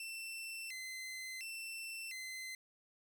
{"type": "tone with vibrato", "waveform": "sawtooth", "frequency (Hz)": 2349, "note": "D7", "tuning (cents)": 0, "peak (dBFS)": -40, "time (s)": [0, 2.55], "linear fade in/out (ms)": 2, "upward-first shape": "square", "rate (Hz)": 0.71, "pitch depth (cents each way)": 230, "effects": []}